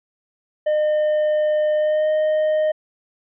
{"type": "tone with pitch glide", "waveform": "triangle", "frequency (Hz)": [608, 617.6], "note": ["D#5", "D#5"], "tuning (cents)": [-40, -13], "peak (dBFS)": -14, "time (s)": [0.66, 2.72], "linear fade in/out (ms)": 10, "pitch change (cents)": 27, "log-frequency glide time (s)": [1.76, 2.1], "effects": ["resampled to 8000 Hz"]}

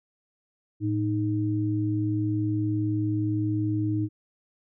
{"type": "tone pair together", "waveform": "sine", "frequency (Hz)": [110, 310.8], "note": ["A2", "D#4"], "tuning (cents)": [0, -2], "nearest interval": "octave + tritone", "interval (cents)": 1798, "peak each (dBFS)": -26, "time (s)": [0.8, 4.09], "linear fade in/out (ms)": 50, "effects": []}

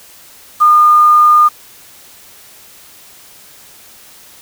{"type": "tone with quantisation", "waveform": "sine", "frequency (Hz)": 1215, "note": "D#6", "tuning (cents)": -42, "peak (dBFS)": -4, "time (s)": [0.6, 1.49], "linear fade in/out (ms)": 20, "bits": 5, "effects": ["white hiss -40 dBFS RMS until 4.41 s"]}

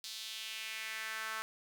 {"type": "tone with high-pass filter sweep", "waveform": "sawtooth", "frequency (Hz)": 220, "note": "A3", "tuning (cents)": 0, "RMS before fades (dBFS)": -42, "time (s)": [0.04, 1.42], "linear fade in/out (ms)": 0, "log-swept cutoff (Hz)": [4200, 1300], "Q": 2.4, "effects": []}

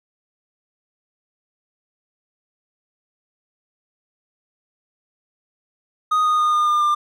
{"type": "tone with pitch steps", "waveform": "triangle", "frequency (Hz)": [1244.5, 1234.5, 1224.5, 1214.7, 1204.9, 1195.2], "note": ["D#6", "D#6", "D#6", "D#6", "D6", "D6"], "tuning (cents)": [0, -14, -28, -42, 44, 30], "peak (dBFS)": -13, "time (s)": [6.11, 6.95], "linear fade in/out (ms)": 10, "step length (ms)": 140, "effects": []}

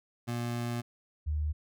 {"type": "tone pair in turn", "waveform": ["25% pulse", "sine"], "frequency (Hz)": [119.4, 75.63], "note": ["A#2", "D#2"], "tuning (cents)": [42, -49], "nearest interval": "minor sixth", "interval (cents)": 791, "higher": "first", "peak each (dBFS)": -28, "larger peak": "neither", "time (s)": [[0.27, 0.82], [1.26, 1.53]], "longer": "first", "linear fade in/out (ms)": 20, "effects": []}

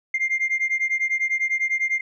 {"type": "beating tone pair", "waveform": "sine", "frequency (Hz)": [2100, 2110], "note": ["C7", "C7"], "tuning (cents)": [6, 14], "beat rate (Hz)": 10, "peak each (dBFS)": -22, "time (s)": [0.14, 2.01], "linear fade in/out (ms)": 5, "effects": ["tanh soft clip ceiling -16 dBFS"]}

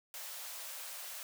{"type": "high-pass noise", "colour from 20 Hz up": "white", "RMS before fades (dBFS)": -45, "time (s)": [0.14, 1.23], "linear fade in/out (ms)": 0, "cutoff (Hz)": 500, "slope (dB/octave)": 96, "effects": []}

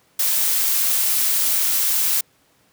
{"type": "noise", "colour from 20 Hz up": "blue", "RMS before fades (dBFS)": -19, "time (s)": [0.19, 2.21], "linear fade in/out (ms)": 5, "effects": ["pink hiss -59 dBFS RMS until 2.72 s", "high-pass 100 Hz 12 dB/octave"]}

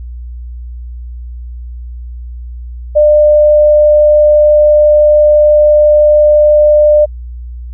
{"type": "tone", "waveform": "sine", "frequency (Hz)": 599, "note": "D5", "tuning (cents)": 34, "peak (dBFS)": -3, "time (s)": [2.95, 7.06], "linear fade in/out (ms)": 20, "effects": ["added 60 Hz sine -22 dBFS peak until 7.73 s"]}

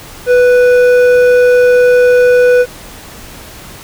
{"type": "tone with hard clipping", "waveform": "sine", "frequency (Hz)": 493.9, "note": "B4", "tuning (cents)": 0, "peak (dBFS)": -6, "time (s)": [0.26, 2.66], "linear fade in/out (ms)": 50, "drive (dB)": 8, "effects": ["pink hiss -32 dBFS RMS until 3.83 s"]}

